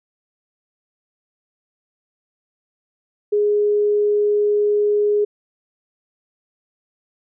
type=tone; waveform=sine; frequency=415.3 Hz; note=G#4; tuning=in tune; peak=-14 dBFS; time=3.32-5.25 s; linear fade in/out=10 ms; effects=none